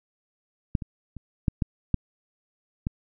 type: clicks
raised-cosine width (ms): 5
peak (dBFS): -10 / -21 / -26 / -9 / -11 / -8 / -14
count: 7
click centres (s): 0.752 / 0.822 / 1.167 / 1.482 / 1.622 / 1.943 / 2.869
effects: none